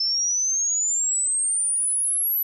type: exponential sweep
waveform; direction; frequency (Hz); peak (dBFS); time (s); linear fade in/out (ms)
sine; up; 5274 to 12000; -20; 0-2.43; 5
effects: none

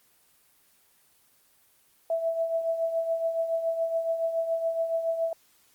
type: tone with tremolo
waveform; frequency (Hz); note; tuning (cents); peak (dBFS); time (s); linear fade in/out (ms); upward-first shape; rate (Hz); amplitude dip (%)
sine; 659.3; E5; 0; -22; 2.1-5.33; 2; triangle; 7.1; 65
effects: white hiss -63 dBFS RMS until 5.74 s + Opus 24 kbps

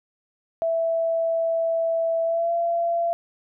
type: tone with pitch glide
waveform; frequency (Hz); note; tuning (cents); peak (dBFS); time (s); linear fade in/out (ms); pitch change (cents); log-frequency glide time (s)
sine; 660 to 680.5; E5 to F5; +2 to -45; -20; 0.62-3.13; 0; +53; 2.24-2.53
effects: none

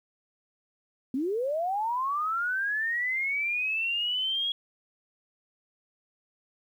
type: linear sweep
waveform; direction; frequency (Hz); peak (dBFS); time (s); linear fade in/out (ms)
sine; up; 244.2 to 3322; -26; 1.14-4.52; 2
effects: 10-bit

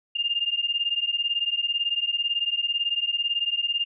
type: beating tone pair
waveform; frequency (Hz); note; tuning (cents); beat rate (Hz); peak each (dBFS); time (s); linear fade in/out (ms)
sine; 2803 / 2821; F7 / F7; +6 / +17; 18; -26; 0.15-3.85; 10
effects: none

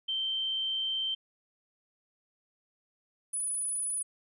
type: tone pair in turn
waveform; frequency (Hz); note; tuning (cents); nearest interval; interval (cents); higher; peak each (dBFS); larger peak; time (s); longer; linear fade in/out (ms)
sine; 3121 / 9914; G7 / D#9; -8 / -7; octave + minor sixth; 2001; second; -29 / -30; first; 0.08-1.15 / 3.33-4.03; first; 10
effects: none

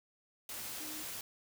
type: tone in noise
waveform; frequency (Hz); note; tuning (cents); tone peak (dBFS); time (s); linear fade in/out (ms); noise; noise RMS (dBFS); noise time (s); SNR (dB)
sine; 306.3; D#4; -27; -49; 0.8-1.03; 2; white; -43; 0.49-1.21; -9
effects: none

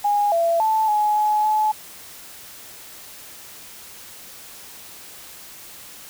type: tone with pitch steps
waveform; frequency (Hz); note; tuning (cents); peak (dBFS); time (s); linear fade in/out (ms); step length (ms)
sine; 822 / 673 / 876 / 842 / 847 / 857; G#5 / E5 / A5 / G#5 / G#5 / A5; -18 / +36 / -8 / +24 / +34 / -46; -16; 0.04-1.72; 10; 280
effects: white hiss -41 dBFS RMS until 6.09 s

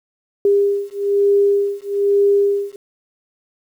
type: beating tone pair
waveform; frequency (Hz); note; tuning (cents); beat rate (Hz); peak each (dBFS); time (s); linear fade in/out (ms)
sine; 401.8 / 402.9; G4 / G4; +43 / +48; 1.1; -16; 0.45-2.76; 2
effects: 8-bit

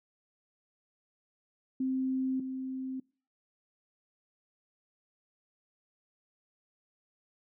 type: tone pair in turn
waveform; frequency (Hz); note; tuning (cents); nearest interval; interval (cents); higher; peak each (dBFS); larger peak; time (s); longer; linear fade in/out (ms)
sine; 261.6 / 261.6; C4 / C4; 0 / 0; unison; 0; neither; -28 / -34; first; 1.8-2.4 / 2.4-3; neither; 5
effects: noise-tail reverb RT60 0.4 s tail -25 dB re dry

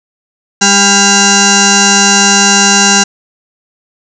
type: tone with frequency modulation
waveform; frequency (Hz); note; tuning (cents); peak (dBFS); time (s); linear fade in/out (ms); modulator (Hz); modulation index
sine; 2794; F7; 0; -4; 0.61-3.04; 10; 599; 6.9
effects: none

